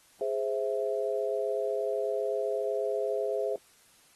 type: chord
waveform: sine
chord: Ab augmented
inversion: none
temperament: equal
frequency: 415.3 / 523.3 / 659.3 Hz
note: Ab4 / C5 / E5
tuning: 0 / 0 / 0 cents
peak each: -31 / -32 / -33 dBFS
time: 0.21-3.56 s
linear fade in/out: 2 ms
effects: white hiss -61 dBFS RMS until 4.15 s + AAC 32 kbps